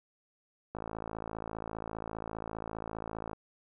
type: click train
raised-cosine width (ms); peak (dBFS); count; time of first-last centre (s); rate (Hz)
1; -24; 143; 0.75-3.332; 55
effects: none